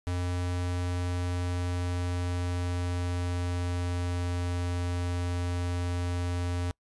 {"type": "tone with pitch glide", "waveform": "square", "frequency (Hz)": [89, 88.18], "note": ["F2", "F2"], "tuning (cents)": [33, 17], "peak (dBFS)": -29, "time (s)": [0.07, 6.71], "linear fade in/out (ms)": 0, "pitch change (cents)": -16, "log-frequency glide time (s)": [0.49, 4.59], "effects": ["noise-tail reverb RT60 0.1 s tail -26 dB re dry", "resampled to 24000 Hz"]}